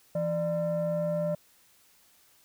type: tone pair together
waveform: sine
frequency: 167.25 / 596 Hz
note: E3 / D5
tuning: +25 / +25 cents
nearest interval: octave + minor seventh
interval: 2200 cents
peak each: -29 / -26 dBFS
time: 0.15-1.35 s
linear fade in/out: 5 ms
effects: tanh soft clip ceiling -23 dBFS + white hiss -62 dBFS RMS until 2.44 s